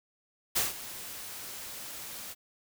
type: noise with ADSR envelope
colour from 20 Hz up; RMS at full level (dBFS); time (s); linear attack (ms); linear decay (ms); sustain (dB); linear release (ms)
white; -26; 0.55-2.35; 16; 160; -16; 35
effects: none